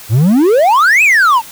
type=exponential two-way sweep; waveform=triangle; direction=up then down; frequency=100 to 2624 to 864 Hz; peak=-4 dBFS; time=0.09-1.42 s; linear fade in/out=50 ms; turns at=1.03 s; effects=white hiss -33 dBFS RMS until 1.51 s